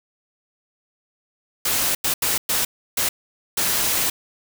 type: noise bursts at uneven times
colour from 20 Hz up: white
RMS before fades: -21 dBFS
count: 6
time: 1.65-1.95 / 2.04-2.14 / 2.22-2.38 / 2.49-2.65 / 2.97-3.09 / 3.57-4.1 s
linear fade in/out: 5 ms
effects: none